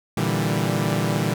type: chord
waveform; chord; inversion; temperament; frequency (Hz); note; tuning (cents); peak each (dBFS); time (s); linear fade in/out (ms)
sawtooth; E half-diminished seventh; second; equal with one note detuned; 116.54 / 146.83 / 163.96 / 196; Bb2 / D3 / E3 / G3; 0 / 0 / -9 / 0; -22; 0.17-1.34; 5
effects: none